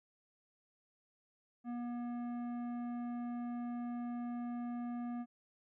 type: tone with tanh clipping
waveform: triangle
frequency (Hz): 240.5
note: B3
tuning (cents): -46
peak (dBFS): -40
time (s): 1.64-5.26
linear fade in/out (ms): 50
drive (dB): 16
effects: none